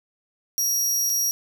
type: tone with dropouts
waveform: sawtooth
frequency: 5680 Hz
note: F8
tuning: 28 cents sharp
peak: -18 dBFS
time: 0.58-1.31 s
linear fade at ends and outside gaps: 0 ms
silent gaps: 1.095-1.099 s
effects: none